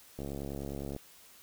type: click train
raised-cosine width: 2 ms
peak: -26 dBFS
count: 55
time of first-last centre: 0.19-0.964 s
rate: 69.8 Hz
effects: white hiss -57 dBFS RMS until 1.42 s